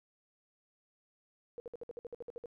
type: tone bursts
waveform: sine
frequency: 476.6 Hz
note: A#4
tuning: 38 cents sharp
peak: -40 dBFS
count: 12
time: 1.58-2.458 s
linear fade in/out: 0 ms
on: 20 ms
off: 58 ms
effects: none